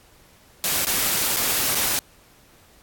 white noise with dropouts, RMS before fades -22 dBFS, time 0.64-1.99 s, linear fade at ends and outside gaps 0 ms, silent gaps 0.849-0.869 / 1.363-1.369 / 1.747-1.753 s, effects pink hiss -54 dBFS RMS until 2.82 s + AAC 64 kbps

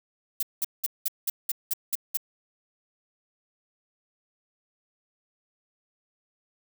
violet noise bursts, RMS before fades -26 dBFS, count 9, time 0.4-2.172 s, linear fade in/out 5 ms, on 28 ms, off 190 ms, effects none

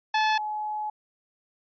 sawtooth / sine tone pair in turn, 865 / 849.6 Hz, A5 / G#5, -30 / +39 cents, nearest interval unison, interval 31 cents, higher first, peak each -17 / -28 dBFS, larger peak first, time 0.14-0.38 / 0.38-0.9 s, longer second, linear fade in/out 5 ms, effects resampled to 11025 Hz

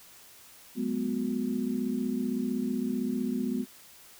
sine tone cluster, 188.8 / 214.8 / 250.5 / 366.1 Hz, F#3 / A3 / B3 / F#4, +35 / -41 / +25 / -18 cents, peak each -38 / -32 / -30 / -38 dBFS, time 0.75-3.66 s, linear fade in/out 50 ms, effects white hiss -53 dBFS RMS until 4.19 s

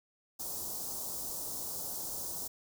white band-stop noise, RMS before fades -39 dBFS, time 0.39-2.48 s, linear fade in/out 10 ms, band 970 to 5100 Hz, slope 24 dB/octave, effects none

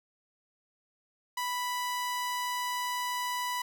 sawtooth tone, 987.8 Hz, B5, in tune, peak -27 dBFS, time 1.37-3.62 s, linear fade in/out 5 ms, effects none

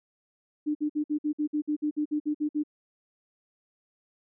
sine tone bursts, 299.6 Hz, D4, 35 cents sharp, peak -24 dBFS, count 14, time 0.66-2.636 s, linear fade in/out 20 ms, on 91 ms, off 54 ms, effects none

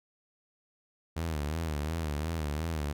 sawtooth tone with vibrato, 77.78 Hz, D#2, in tune, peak -27 dBFS, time 1.16-2.93 s, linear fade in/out 10 ms, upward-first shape sine, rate 2.8 Hz, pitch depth 120 cents each way, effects none

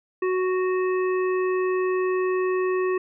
harmonic tone, 370 Hz, F#4, in tune, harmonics 1 / 3 / 5 / 7, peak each -21 / -31 / -35 / -39 dBFS, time 0.22-2.98 s, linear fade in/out 5 ms, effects none

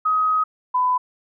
sine tone pair in turn, 1262 / 1001.7 Hz, D#6 / B5, +24 / +24 cents, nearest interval major third, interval 400 cents, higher first, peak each -16 dBFS, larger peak neither, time 0.05-0.44 / 0.74-0.98 s, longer first, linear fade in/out 10 ms, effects none

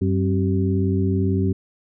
harmonic tone with a mistuned harmonic, 95.6 Hz, G2, 43 cents flat, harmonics 1 / 2 / 3 / 4, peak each -20 / -23 / -25 / -26 dBFS, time 0.01-1.53 s, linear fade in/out 10 ms, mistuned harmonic 3, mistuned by -110 cents, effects none

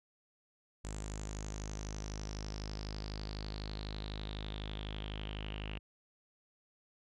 sawtooth tone with low-pass filter sweep, 52 Hz, G#1, 3 cents sharp, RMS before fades -42 dBFS, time 0.84-5.79 s, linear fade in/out 10 ms, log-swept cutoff 7600 to 2800 Hz, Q 7.7, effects none

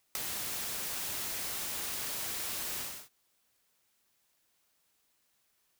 white noise with ADSR envelope, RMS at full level -28 dBFS, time 0.15-3.09 s, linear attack 3 ms, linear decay 4 ms, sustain -9 dB, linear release 310 ms, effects white hiss -74 dBFS RMS until 5.79 s

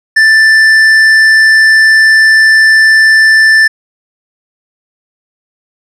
triangle tone with tanh clipping, 1767 Hz, A6, 7 cents sharp, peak -4 dBFS, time 0.16-3.68 s, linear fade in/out 10 ms, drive 12 dB, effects none

